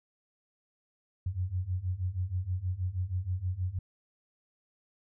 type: beating tone pair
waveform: sine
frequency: 88.2 / 94.5 Hz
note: F2 / F#2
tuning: +18 / +37 cents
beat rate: 6.3 Hz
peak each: -34 / -32 dBFS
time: 1.26-3.79 s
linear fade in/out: 5 ms
effects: none